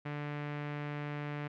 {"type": "tone with low-pass filter", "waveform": "sawtooth", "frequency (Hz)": 146.83, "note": "D3", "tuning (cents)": 0, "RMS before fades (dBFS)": -39, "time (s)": [0.05, 1.48], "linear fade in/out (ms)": 10, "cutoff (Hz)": 2200, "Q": 1.9, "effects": []}